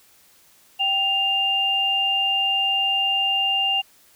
sine tone pair together, 779 / 2800 Hz, G5 / F7, -11 / +4 cents, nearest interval octave + minor seventh, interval 2215 cents, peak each -26 / -19 dBFS, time 0.79-3.82 s, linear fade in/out 20 ms, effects white hiss -55 dBFS RMS until 4.15 s

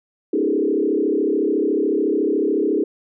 sine tone with frequency modulation, 358.9 Hz, F4, 47 cents sharp, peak -16 dBFS, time 0.33-2.84 s, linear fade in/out 5 ms, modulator 33.9 Hz, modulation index 2.5, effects none

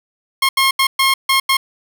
15% pulse tone bursts at uneven times, 1074 Hz, C6, 45 cents sharp, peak -5 dBFS, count 6, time 0.42-0.49 / 0.57-0.71 / 0.79-0.87 / 0.99-1.14 / 1.29-1.4 / 1.49-1.57 s, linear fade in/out 5 ms, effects none

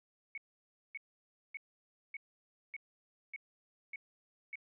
sine tone bursts, 2217 Hz, C#7, in tune, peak -40 dBFS, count 8, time 0.35-4.556 s, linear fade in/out 2 ms, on 27 ms, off 570 ms, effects none

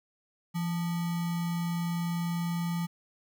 sine tone with sample-and-hold, 170.2 Hz, F3, 44 cents flat, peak -28 dBFS, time 0.54-2.87 s, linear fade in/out 20 ms, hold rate 1050 Hz, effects none

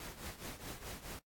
pink noise with tremolo, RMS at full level -44 dBFS, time 0-1.19 s, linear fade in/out 2 ms, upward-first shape triangle, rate 4.7 Hz, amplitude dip 80%, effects noise-tail reverb RT60 0.1 s tail -19 dB re dry + AAC 64 kbps

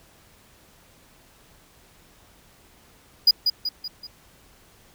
triangle tone with echo, 4912 Hz, D#8, 23 cents flat, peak -10 dBFS, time 3.27-3.31 s, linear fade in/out 5 ms, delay 190 ms, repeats 4, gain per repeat -6 dB, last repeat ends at 4.07 s, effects pink hiss -55 dBFS RMS until 4.94 s

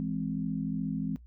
sine chord, E augmented, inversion none, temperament equal, 164.81 / 207.7 / 261.6 Hz, E3 / G#3 / B#3, 0 / 0 / 0 cents, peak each -34 dBFS, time 0-1.16 s, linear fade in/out 0 ms, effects noise-tail reverb RT60 0.1 s tail -17 dB re dry + added 60 Hz sine -49 dBFS peak until 1.26 s

